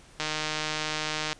click train, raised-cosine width 0.2 ms, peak -12 dBFS, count 175, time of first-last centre 0.2-1.33 s, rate 154 Hz, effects pink hiss -54 dBFS RMS until 1.39 s + resampled to 22050 Hz

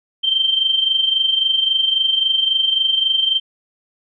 sine tone with amplitude modulation, 3134 Hz, G7, 1 cent flat, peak -11 dBFS, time 0.23-3.4 s, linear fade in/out 20 ms, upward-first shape sine, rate 23.7 Hz, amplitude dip 65%, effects none

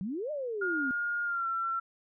sine exponential two-way sweep, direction up then down, 174.61 to 622.3 to 252.2 Hz, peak -32 dBFS, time 0.01-0.91 s, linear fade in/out 0 ms, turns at 0.31 s
sine tone with pitch glide, 1421 to 1352.1 Hz, F6 to E6, +30 to +44 cents, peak -29 dBFS, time 0.61-1.8 s, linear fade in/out 10 ms, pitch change -86 cents, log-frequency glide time 1.24-1.47 s
effects none

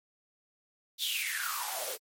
white noise with high-pass filter sweep, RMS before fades -34 dBFS, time 0.98-1.98 s, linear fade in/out 50 ms, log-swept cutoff 3900 to 440 Hz, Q 8.5, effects MP3 64 kbps

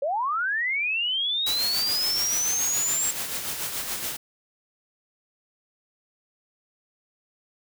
sine linear sweep, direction up, 527 to 7600 Hz, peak -23 dBFS, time 0.02-3.11 s, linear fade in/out 5 ms
white noise with tremolo, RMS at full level -29 dBFS, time 1.46-4.17 s, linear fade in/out 10 ms, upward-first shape sine, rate 7 Hz, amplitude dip 45%
effects none

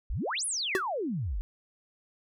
sine exponential two-way sweep, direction up then down, 38.89 to 11050 to 38.89 Hz, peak -29 dBFS, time 0.1-1.41 s, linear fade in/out 0 ms, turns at 0.45 s
square tone with exponential decay, 378.3 Hz, F#4, 38 cents sharp, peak -21 dBFS, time 0.75-0.83 s, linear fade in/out 1 ms, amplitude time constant 16 ms
effects none

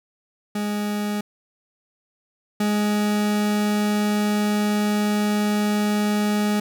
40% pulse tone pair in turn, 207.7 / 208.6 Hz, G#3 / G#3, 0 / +8 cents, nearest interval unison, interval 8 cents, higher second, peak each -22 / -18 dBFS, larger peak second, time 0.55-1.21 / 2.6-6.6 s, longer second, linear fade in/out 5 ms, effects none

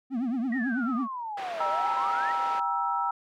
triangle tone with vibrato, 246.9 Hz, B3, in tune, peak -24 dBFS, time 0.1-1.08 s, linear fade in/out 50 ms, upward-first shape triangle, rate 9.1 Hz, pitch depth 210 cents each way
sine exponential two-way sweep, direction down then up, 1936 to 580 to 1936 Hz, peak -32 dBFS, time 0.52-2.32 s, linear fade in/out 5 ms, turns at 1.69 s
pink band-pass noise, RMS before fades -40 dBFS, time 1.37-2.6 s, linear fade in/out 5 ms, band 590 to 2500 Hz, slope 12 dB/octave
sine chord, E diminished, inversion first, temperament just, 791.1 / 949.3 / 1318.5 Hz, G5 / Bb5 / E6, +16 / +31 / 0 cents, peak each -31 / -29 / -29 dBFS, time 1.6-3.11 s, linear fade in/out 5 ms
effects none

